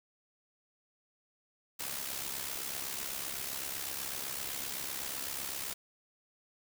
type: noise with amplitude modulation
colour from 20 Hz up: white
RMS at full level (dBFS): -36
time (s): 1.79-5.74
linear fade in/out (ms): 10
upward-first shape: sine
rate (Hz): 67.9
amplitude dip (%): 60
effects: none